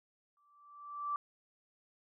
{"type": "tone with exponential growth", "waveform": "sine", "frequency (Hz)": 1166, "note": "D6", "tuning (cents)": -13, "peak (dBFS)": -31, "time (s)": [0.37, 1.16], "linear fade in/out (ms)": 1, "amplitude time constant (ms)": 170, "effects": []}